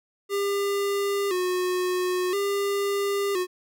square tone with vibrato, 381.8 Hz, G4, 46 cents flat, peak -24 dBFS, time 0.29-3.47 s, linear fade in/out 50 ms, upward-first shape square, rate 0.49 Hz, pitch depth 84 cents each way, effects none

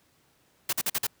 white noise bursts, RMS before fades -27 dBFS, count 5, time 0.69-1.069 s, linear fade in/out 5 ms, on 39 ms, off 46 ms, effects pink hiss -65 dBFS RMS until 1.2 s + high-pass 80 Hz 12 dB/octave

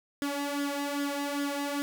sawtooth tone with flanger, 284.8 Hz, C#4, 47 cents sharp, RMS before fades -32 dBFS, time 0.22-1.82 s, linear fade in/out 0 ms, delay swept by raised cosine 0.58 to 2.48 ms, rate 2.5 Hz, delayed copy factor +0.65, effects none

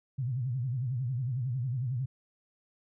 sine tone with vibrato, 125.9 Hz, B2, 34 cents sharp, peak -29 dBFS, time 0.18-2.06 s, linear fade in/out 10 ms, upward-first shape sine, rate 11 Hz, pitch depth 150 cents each way, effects none

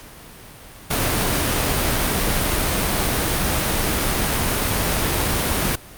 pink noise, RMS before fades -20 dBFS, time 0.9-5.76 s, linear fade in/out 10 ms, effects pink hiss -41 dBFS RMS until 5.97 s + Opus 48 kbps

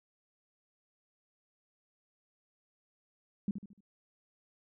sine tone with echo, 201 Hz, G3, 44 cents sharp, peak -28 dBFS, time 3.48-3.51 s, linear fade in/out 2 ms, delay 74 ms, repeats 4, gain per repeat -8 dB, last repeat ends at 3.806 s, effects none

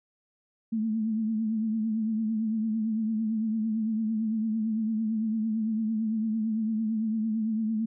sine tone with vibrato, 220 Hz, A3, in tune, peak -25 dBFS, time 0.72-7.86 s, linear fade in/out 10 ms, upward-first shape triangle, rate 8.9 Hz, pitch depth 67 cents each way, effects none

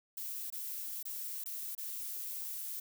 violet noise with dropouts, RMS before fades -41 dBFS, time 0.17-2.8 s, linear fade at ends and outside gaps 5 ms, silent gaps 0.502-0.524 / 1.029-1.052 / 1.44-1.458 / 1.751-1.778 s, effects none

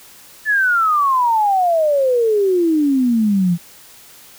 sine exponential sweep, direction down, 1760 to 167.1 Hz, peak -12 dBFS, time 0.45-3.58 s, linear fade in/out 50 ms, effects white hiss -43 dBFS RMS until 4.38 s

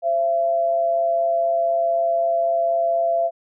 sine tone pair together, 532.9 / 674 Hz, C5 / E5, +32 / +38 cents, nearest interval major third, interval 406 cents, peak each -28 / -17 dBFS, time 0.02-3.31 s, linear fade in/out 50 ms, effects none

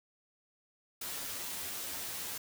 white noise with comb filter, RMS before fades -40 dBFS, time 1.01-2.38 s, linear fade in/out 5 ms, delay 11 ms, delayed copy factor +1, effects none

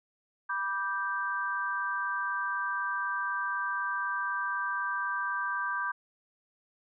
sine chord, G major, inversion first, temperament just, 980 / 1176 / 1568 Hz, B5 / D6 / G6, -14 / +2 / 0 cents, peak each -36 / -34 / -32 dBFS, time 0.49-5.92 s, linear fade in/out 10 ms, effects none

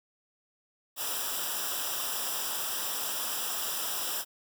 white noise with comb filter, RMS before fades -33 dBFS, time 0.96-4.25 s, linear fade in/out 50 ms, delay 0.46 ms, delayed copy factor -0.8, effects none

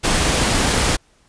pink noise, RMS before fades -17 dBFS, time 0.03-0.97 s, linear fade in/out 20 ms, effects pink hiss -57 dBFS RMS until 1.28 s + resampled to 22050 Hz

